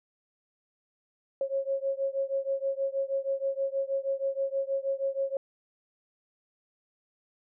sine beating tone pair, 542 / 548.3 Hz, C#5 / C#5, -39 / -19 cents, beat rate 6.3 Hz, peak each -30 / -31 dBFS, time 1.41-5.37 s, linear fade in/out 2 ms, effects none

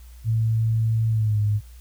sine tone with pitch glide, 112.2 to 104.69 Hz, A2 to G#2, +34 to +14 cents, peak -18 dBFS, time 0.24-1.61 s, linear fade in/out 50 ms, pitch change -120 cents, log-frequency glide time 1.09-1.39 s, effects added 60 Hz sine -41 dBFS peak until 1.8 s + white hiss -56 dBFS RMS until 1.8 s

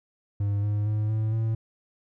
triangle tone with pitch steps, 101.5 / 103.99 / 106.55 / 109.16 / 111.84 Hz, G#2 / G#2 / G#2 / A2 / A2, -39 / +3 / +45 / -13 / +29 cents, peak -21 dBFS, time 0.4-1.55 s, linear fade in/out 5 ms, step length 230 ms, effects none

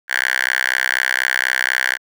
5% pulse tone with high-pass filter, 64.1 Hz, C2, 35 cents flat, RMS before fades -19 dBFS, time 0.08-1.98 s, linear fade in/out 50 ms, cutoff 1600 Hz, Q 5.5, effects none

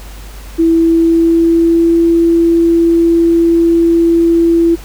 sine tone with pitch glide, 329.6 to 335.4 Hz, E4 to E4, 0 to +30 cents, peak -6 dBFS, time 0.58-4.76 s, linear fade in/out 20 ms, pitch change +30 cents, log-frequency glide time 0.71-2.02 s, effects added 50 Hz sine -28 dBFS peak until 4.84 s + pink hiss -36 dBFS RMS until 4.84 s

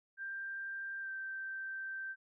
sine tone with pitch glide, 1583 to 1561.2 Hz, G6 to G6, +17 to -8 cents, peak -39 dBFS, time 0.17-2.16 s, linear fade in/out 50 ms, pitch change -25 cents, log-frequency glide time 1.01-1.09 s, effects none

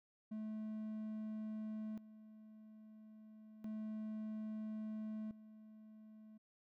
triangle tone with tremolo, 216.4 Hz, A3, 29 cents flat, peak -40 dBFS, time 0.31-6.38 s, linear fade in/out 10 ms, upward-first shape square, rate 0.3 Hz, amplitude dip 80%, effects none

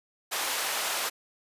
pink high-pass noise, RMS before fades -30 dBFS, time 0.31-1.1 s, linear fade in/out 20 ms, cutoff 790 Hz, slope 12 dB/octave, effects resampled to 32000 Hz

